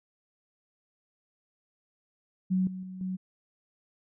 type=tone with level steps; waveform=sine; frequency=186.1 Hz; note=F#3; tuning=10 cents sharp; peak=-23 / -35 / -38 / -30 dBFS; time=2.5-3.17 s; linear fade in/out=20 ms; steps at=2.67 / 2.83 / 3.01 s; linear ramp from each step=2 ms; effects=none